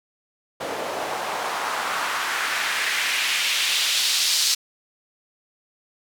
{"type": "noise with band-pass filter sweep", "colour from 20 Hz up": "white", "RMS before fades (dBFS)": -24, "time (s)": [0.6, 4.55], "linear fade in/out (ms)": 10, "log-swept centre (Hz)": [530, 4900], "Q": 1.5, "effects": []}